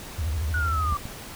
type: tone with vibrato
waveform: sine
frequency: 77.78 Hz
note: D#2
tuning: in tune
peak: -24 dBFS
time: 0.18-0.95 s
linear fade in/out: 10 ms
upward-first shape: triangle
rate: 13 Hz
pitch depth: 270 cents each way
type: exponential sweep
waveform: sine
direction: down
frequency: 1480 to 1156 Hz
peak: -25 dBFS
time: 0.54-0.97 s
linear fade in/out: 2 ms
type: clicks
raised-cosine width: 5 ms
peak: -22 dBFS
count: 2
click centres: 0.924 / 1.055 s
effects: pink hiss -40 dBFS RMS until 1.35 s